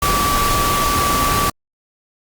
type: tone in noise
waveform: sine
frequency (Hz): 1154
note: D6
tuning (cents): -31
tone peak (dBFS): -17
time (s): 0.02-1.5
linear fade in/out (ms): 5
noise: pink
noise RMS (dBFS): -19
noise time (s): 0.02-1.5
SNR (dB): -1
effects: Opus 48 kbps